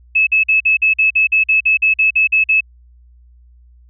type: tone bursts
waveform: sine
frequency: 2596 Hz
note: E7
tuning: 27 cents flat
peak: -9 dBFS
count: 15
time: 0.15-2.608 s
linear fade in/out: 10 ms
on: 120 ms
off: 47 ms
effects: added 60 Hz sine -43 dBFS peak until 3.89 s